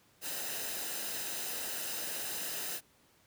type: noise with comb filter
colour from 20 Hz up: white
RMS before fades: -38 dBFS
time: 0.21-2.81 s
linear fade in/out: 50 ms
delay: 0.89 ms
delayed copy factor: -0.5
effects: pink hiss -66 dBFS RMS until 3.26 s + high-pass 80 Hz 12 dB/octave